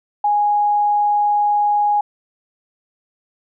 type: tone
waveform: sine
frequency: 828 Hz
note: G#5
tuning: 5 cents flat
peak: -13 dBFS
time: 0.24-2.01 s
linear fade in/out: 5 ms
effects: none